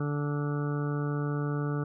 harmonic tone, 145.8 Hz, D3, 12 cents flat, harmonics 1 / 2 / 3 / 4 / 5 / 6 / 8 / 9 / 10, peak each -29 / -35 / -37 / -46 / -50 / -48 / -44 / -44 / -45 dBFS, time 0-1.84 s, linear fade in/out 5 ms, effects none

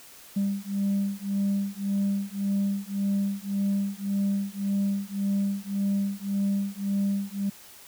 sine beating tone pair, 197.8 / 199.6 Hz, G3 / G3, +16 / +32 cents, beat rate 1.8 Hz, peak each -26 / -26 dBFS, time 0.36-7.5 s, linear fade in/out 10 ms, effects tanh soft clip ceiling -20 dBFS + white hiss -49 dBFS RMS until 7.87 s

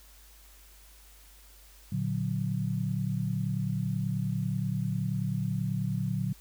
sine chord, Bb augmented, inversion none, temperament equal, 116.54 / 146.83 / 185 Hz, Bb2 / D3 / F#3, 0 / 0 / 0 cents, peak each -32 dBFS, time 1.92-6.33 s, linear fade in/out 5 ms, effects added 50 Hz sine -54 dBFS peak until 6.4 s + white hiss -57 dBFS RMS until 6.4 s

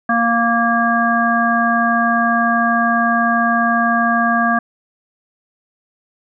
harmonic tone, 233.1 Hz, A#3, in tune, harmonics 1 / 3 / 5 / 7, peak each -18 / -18 / -18 / -18 dBFS, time 0.09-4.59 s, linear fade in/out 5 ms, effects none

